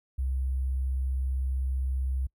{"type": "tone with sample-and-hold", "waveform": "sine", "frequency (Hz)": 65.4, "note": "C2", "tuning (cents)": 0, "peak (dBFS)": -26, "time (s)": [0.18, 2.27], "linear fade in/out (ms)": 10, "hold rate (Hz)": 11025, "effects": ["noise-tail reverb RT60 0.1 s tail -26 dB re dry"]}